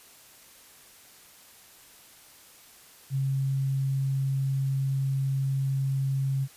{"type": "tone", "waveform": "sine", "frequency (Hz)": 135.5, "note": "C#3", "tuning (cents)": -39, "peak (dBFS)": -24, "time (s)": [3.1, 6.48], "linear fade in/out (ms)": 50, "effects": ["white hiss -53 dBFS RMS until 6.56 s", "resampled to 32000 Hz"]}